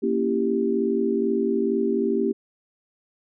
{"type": "chord", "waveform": "sine", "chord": "A# diminished seventh", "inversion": "none", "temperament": "equal", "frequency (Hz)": [233.1, 277.2, 329.6, 392], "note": ["A#3", "C#4", "E4", "G4"], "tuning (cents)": [0, 0, 0, 0], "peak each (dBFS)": [-25, -28, -28, -23], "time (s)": [0.02, 2.33], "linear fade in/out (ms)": 20, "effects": []}